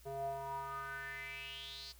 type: tone with band-pass filter sweep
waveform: square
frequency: 136.7 Hz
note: C#3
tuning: 24 cents flat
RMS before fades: -44 dBFS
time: 0.05-1.93 s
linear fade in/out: 20 ms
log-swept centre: 540 to 4700 Hz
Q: 6.6
effects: added 60 Hz sine -59 dBFS peak until 1.99 s + white hiss -64 dBFS RMS until 1.99 s